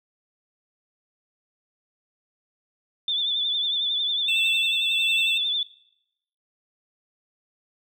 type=tone with vibrato; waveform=sine; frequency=3520 Hz; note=A7; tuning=in tune; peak=-22 dBFS; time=3.08-5.63 s; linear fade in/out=2 ms; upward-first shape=triangle; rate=11 Hz; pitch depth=65 cents each way
type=tone with tremolo; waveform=triangle; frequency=2665 Hz; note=E7; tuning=18 cents sharp; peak=-19 dBFS; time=4.28-5.38 s; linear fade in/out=5 ms; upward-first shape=triangle; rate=1.4 Hz; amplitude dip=50%
effects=noise-tail reverb RT60 0.8 s tail -20 dB re dry